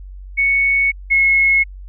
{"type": "tone pair in turn", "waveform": "sine", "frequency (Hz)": [2217, 2176], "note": ["C#7", "C#7"], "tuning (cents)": [0, -33], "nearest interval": "unison", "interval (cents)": 33, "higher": "first", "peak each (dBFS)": [-12, -10], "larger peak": "second", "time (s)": [[0.37, 0.92], [1.1, 1.64]], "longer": "first", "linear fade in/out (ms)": 20, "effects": ["added 47 Hz sine -31 dBFS peak until 1.88 s"]}